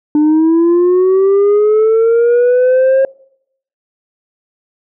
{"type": "linear sweep", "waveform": "sine", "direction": "up", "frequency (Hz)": [296.8, 539], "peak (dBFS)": -4, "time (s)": [0.15, 3.05], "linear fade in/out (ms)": 2, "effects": ["noise-tail reverb RT60 0.7 s tail -25 dB re dry", "tanh soft clip ceiling -6 dBFS"]}